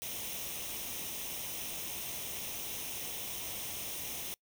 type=noise with comb filter; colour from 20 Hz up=white; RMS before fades=-40 dBFS; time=0.02-4.34 s; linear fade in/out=0 ms; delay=0.33 ms; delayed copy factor=+0.6; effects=noise-tail reverb RT60 0.1 s tail -25 dB re dry